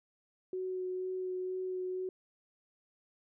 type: tone with vibrato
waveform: sine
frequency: 370 Hz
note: F#4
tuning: in tune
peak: -34 dBFS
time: 0.53-2.09 s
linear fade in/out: 2 ms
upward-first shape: sine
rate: 2.1 Hz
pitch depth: 11 cents each way
effects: none